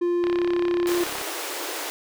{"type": "tone", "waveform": "triangle", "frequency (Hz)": 349.2, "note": "F4", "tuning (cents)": 0, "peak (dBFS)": -18, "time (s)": [0.01, 1.04], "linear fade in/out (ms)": 10}
{"type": "click train", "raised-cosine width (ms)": 0.3, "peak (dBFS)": -15, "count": 34, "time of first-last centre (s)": [0.24, 1.213], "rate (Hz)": 33.9}
{"type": "high-pass noise", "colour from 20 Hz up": "pink", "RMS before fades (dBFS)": -31, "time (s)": [0.87, 1.9], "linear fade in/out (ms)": 0, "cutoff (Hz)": 300, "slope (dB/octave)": 96}
{"effects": []}